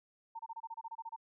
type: tone bursts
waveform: sine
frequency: 909 Hz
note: A#5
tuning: 44 cents flat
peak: -40 dBFS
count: 12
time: 0.35-1.163 s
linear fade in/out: 10 ms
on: 43 ms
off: 27 ms
effects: none